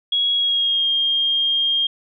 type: tone with pitch glide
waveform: sine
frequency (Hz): 3322 to 3220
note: G#7 to G7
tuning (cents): 0 to +46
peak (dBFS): -16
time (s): 0.12-1.87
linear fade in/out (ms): 5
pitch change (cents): -54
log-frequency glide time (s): 0.34-0.89
effects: none